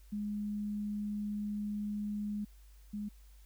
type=tone pair in turn; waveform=sine; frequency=207.7 / 207.7 Hz; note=G#3 / G#3; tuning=0 / 0 cents; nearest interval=unison; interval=0 cents; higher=neither; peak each=-34 / -36 dBFS; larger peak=first; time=0.12-2.45 / 2.93-3.09 s; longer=first; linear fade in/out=10 ms; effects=added 50 Hz sine -54 dBFS peak until 3.45 s + white hiss -68 dBFS RMS until 3.45 s